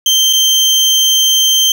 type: tone with dropouts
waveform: 30% pulse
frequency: 3136 Hz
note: G7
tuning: in tune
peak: -5 dBFS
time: 0.06-1.72 s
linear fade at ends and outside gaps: 2 ms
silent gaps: 0.329-0.333 s
effects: none